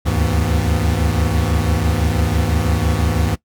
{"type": "tone cluster", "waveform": "square", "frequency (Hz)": [72.4, 78.4, 102.2, 160.7, 246.7], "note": ["D2", "D#2", "G#2", "E3", "B3"], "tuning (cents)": [-24, 14, -27, -44, -2], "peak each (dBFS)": [-21, -21, -21, -24, -29], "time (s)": [0.05, 3.36], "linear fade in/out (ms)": 20, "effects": ["noise-tail reverb RT60 0.1 s tail -20 dB re dry"]}